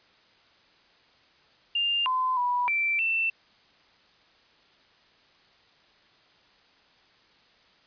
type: tone with pitch steps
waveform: sine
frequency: 2801 / 1024 / 980 / 2340 / 2676 Hz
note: F7 / C6 / B5 / D7 / E7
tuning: +4 / -38 / -14 / -7 / +25 cents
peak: -23 dBFS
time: 1.75-3.3 s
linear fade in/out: 5 ms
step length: 310 ms
effects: white hiss -60 dBFS RMS until 7.86 s + resampled to 11025 Hz